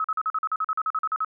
sine tone bursts, 1283 Hz, E6, 47 cents flat, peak -22 dBFS, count 15, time 0-1.247 s, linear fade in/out 2 ms, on 43 ms, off 43 ms, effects none

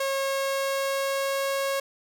sawtooth tone with pitch glide, 544 to 548.1 Hz, C#5 to C#5, -33 to -20 cents, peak -21 dBFS, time 0-1.8 s, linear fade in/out 5 ms, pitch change +13 cents, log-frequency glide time 0.19-1.49 s, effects none

